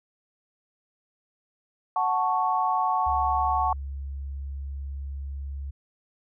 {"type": "chord", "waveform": "sine", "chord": "F# minor", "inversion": "none", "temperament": "equal", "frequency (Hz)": [740, 880, 1108.7], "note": ["F#5", "A5", "C#6"], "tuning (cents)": [0, 0, 0], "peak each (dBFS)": -26, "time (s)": [1.96, 3.73], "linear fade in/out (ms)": 2}
{"type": "tone with pitch glide", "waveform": "sine", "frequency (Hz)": [68.8, 69.32], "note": ["C#2", "C#2"], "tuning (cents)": [-12, 1], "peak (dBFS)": -31, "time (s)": [3.06, 5.71], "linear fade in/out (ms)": 10, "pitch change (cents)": 13, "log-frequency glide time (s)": [3.41, 5.5]}
{"effects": []}